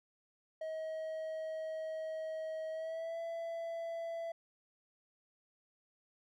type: tone with pitch glide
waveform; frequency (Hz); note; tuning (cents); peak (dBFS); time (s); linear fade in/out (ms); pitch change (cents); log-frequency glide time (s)
triangle; 635 to 667; D#5 to E5; +35 to +20; -36; 0.61-4.32; 5; +85; 2.71-3.19
effects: none